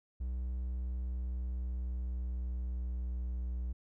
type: tone with pitch glide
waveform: triangle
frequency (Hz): 62.3 to 61.3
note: B1 to B1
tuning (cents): +16 to -12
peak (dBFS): -32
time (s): 0.2-3.73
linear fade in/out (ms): 10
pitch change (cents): -28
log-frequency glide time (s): 0.57-3.25
effects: none